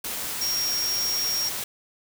sine tone in noise, 5588 Hz, F8, in tune, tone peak -24 dBFS, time 0.41-1.49 s, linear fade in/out 5 ms, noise white, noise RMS -31 dBFS, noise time 0.04-1.64 s, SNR +4 dB, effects none

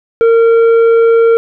triangle tone with tanh clipping, 458.8 Hz, A#4, 28 cents flat, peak -6 dBFS, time 0.21-1.37 s, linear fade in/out 0 ms, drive 11 dB, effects none

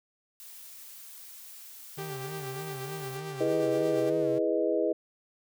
blue noise, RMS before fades -47 dBFS, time 0.4-3.17 s, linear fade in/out 0 ms
45% pulse tone with vibrato, 144.3 Hz, D3, 30 cents flat, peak -39 dBFS, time 1.97-4.39 s, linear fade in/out 10 ms, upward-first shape sine, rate 3.3 Hz, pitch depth 150 cents each way
sawtooth tone with tremolo, 392 Hz, G4, in tune, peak -32 dBFS, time 1.98-4.1 s, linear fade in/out 5 ms, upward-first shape sine, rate 8.6 Hz, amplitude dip 40%
sine chord, E major seventh, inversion none, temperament equal, 329.6 / 415.3 / 493.9 / 622.3 Hz, E4 / G#4 / B4 / D#5, 0 / 0 / 0 / 0 cents, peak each -30 dBFS, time 3.4-4.93 s, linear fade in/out 10 ms
effects none

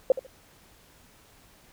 sine tone with echo, 523.3 Hz, C5, in tune, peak -14 dBFS, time 0.1-0.12 s, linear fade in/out 2 ms, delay 73 ms, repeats 2, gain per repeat -14 dB, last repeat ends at 0.266 s, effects pink hiss -57 dBFS RMS until 1.72 s

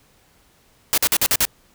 white noise bursts, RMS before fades -17 dBFS, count 6, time 0.93-1.452 s, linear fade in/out 0 ms, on 47 ms, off 48 ms, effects pink hiss -57 dBFS RMS until 1.74 s

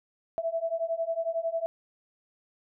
sine beating tone pair, 655 / 666 Hz, E5 / E5, -11 / +18 cents, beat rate 11 Hz, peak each -31 / -30 dBFS, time 0.38-1.66 s, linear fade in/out 0 ms, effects none

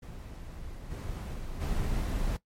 brown noise with level steps, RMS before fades -42 / -36 / -38 / -30 dBFS, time 0.02-2.37 s, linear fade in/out 10 ms, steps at 0.9 / 1.33 / 1.6 s, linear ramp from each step 20 ms, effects noise-tail reverb RT60 0.1 s tail -17 dB re dry + MP3 64 kbps

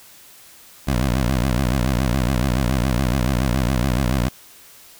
15% pulse tone with vibrato, 63.4 Hz, B1, 46 cents sharp, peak -11 dBFS, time 0.87-4.29 s, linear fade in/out 10 ms, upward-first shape sine, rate 7.1 Hz, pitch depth 180 cents each way, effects white hiss -46 dBFS RMS until 4.99 s

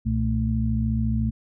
sine tone cluster, 65.5 / 119.5 / 221.9 Hz, C2 / A#2 / A3, +2 / +43 / +15 cents, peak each -25 dBFS, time 0.05-1.31 s, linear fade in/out 20 ms, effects none

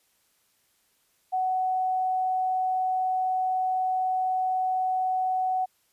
sine tone, 746 Hz, F#5, 14 cents sharp, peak -23 dBFS, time 1.32-5.66 s, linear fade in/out 20 ms, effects white hiss -68 dBFS RMS until 5.92 s + resampled to 32000 Hz

